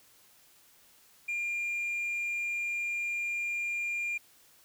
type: tone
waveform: sine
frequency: 2400 Hz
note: D7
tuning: 37 cents sharp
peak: -28 dBFS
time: 1.28-4.18 s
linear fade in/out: 10 ms
effects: tanh soft clip ceiling -29 dBFS + white hiss -61 dBFS RMS until 4.64 s